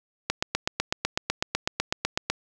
click train, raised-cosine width 0.2 ms, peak -6 dBFS, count 17, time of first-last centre 0.3-2.3 s, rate 8 Hz, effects none

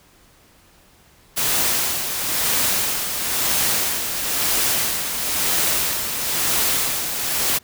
white noise with tremolo, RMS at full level -19 dBFS, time 1.36-7.59 s, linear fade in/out 20 ms, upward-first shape sine, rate 1 Hz, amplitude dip 50%, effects pink hiss -53 dBFS RMS until 7.63 s

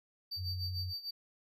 triangle tone with tremolo, 4623 Hz, D8, 28 cents flat, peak -35 dBFS, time 0.31-1.11 s, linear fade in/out 10 ms, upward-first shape sine, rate 6.7 Hz, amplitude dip 80%
sine tone, 91 Hz, F#2, 28 cents flat, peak -36 dBFS, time 0.36-0.94 s, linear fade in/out 50 ms
effects none

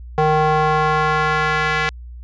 square tone with band-pass filter sweep, 154.4 Hz, D#3, 13 cents flat, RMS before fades -17 dBFS, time 0.18-1.89 s, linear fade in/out 0 ms, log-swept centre 720 to 1900 Hz, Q 1.6, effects added 60 Hz sine -32 dBFS peak until 2.23 s + resampled to 16000 Hz

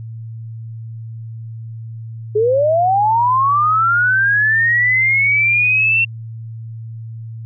sine linear sweep, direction up, 410.5 to 2721 Hz, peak -11 dBFS, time 2.35-6.05 s, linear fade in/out 10 ms, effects added 113 Hz sine -27 dBFS peak until 7.45 s

